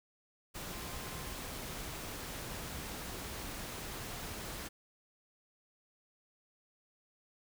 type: tone in noise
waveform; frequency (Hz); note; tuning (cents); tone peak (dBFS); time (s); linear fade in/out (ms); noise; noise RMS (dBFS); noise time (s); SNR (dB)
sine; 1046.5; C6; 0; -54; 0.71-1.35; 20; pink; -43; 0.54-4.69; -14
effects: none